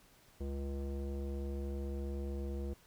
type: tone with low-pass filter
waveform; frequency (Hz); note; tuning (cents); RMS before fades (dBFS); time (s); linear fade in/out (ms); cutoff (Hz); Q
square; 69.3; C#2; 0; -39; 0.4-2.74; 10; 450; 2.3
effects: pink hiss -64 dBFS RMS until 2.86 s